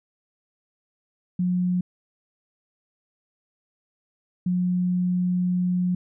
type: tone pair in turn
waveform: sine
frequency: 180 / 180 Hz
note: F#3 / F#3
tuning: -47 / -47 cents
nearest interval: unison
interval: 0 cents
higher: neither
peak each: -20 dBFS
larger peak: neither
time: 1.39-1.81 / 4.46-5.95 s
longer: second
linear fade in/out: 5 ms
effects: none